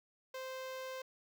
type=tone with notch filter; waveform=sawtooth; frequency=521 Hz; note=C5; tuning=7 cents flat; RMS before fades=-44 dBFS; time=0.34-1.02 s; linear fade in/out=5 ms; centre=9200 Hz; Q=1.5; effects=none